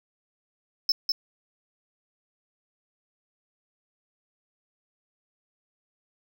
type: tone with echo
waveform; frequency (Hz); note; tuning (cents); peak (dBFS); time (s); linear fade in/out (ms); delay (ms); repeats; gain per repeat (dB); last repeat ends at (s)
triangle; 5260; E8; -5; -18; 0.89-0.92; 2; 200; 1; -3; 1.12
effects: none